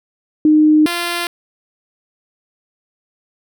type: tone pair in turn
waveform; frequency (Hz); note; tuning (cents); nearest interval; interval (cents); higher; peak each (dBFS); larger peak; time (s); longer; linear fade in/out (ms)
sine / 5% pulse; 306.4 / 345.7; D#4 / F4; -27 / -18; major second; 209; second; -7; neither; 0.45-0.86 / 0.86-1.27; neither; 2
effects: none